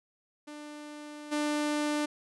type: tone with level steps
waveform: sawtooth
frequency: 297.5 Hz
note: D4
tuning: 22 cents sharp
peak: -38 / -24 dBFS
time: 0.47-2.06 s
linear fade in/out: 10 ms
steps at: 1.31 s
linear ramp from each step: 20 ms
effects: resampled to 24000 Hz